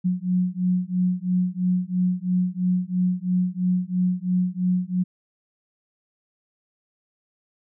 sine beating tone pair, 180.1 / 183.1 Hz, F#3 / F#3, -46 / -18 cents, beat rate 3 Hz, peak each -23 dBFS, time 0.04-5.04 s, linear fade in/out 20 ms, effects none

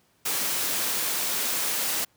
white high-pass noise, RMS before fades -27 dBFS, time 0.25-2.05 s, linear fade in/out 10 ms, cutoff 160 Hz, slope 12 dB/octave, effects pink hiss -65 dBFS RMS until 2.16 s + high-pass 80 Hz 12 dB/octave

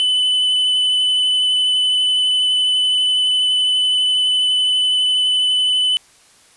triangle tone with vibrato, 3007 Hz, F#7, 27 cents sharp, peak -12 dBFS, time 0-5.97 s, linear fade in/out 0 ms, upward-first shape triangle, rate 12 Hz, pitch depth 14 cents each way, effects white hiss -50 dBFS RMS until 6.56 s + resampled to 24000 Hz

